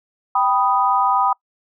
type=chord; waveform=sine; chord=G augmented; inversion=none; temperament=equal; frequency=784 / 987.8 / 1244.5 Hz; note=G5 / B5 / D#6; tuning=0 / 0 / 0 cents; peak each=-19 / -18 / -19 dBFS; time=0.35-1.33 s; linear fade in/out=5 ms; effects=noise-tail reverb RT60 0.1 s tail -25 dB re dry